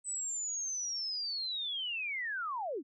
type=linear sweep; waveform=sine; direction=down; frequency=8090 to 236.6 Hz; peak=-34 dBFS; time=0.04-2.83 s; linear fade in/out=50 ms; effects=none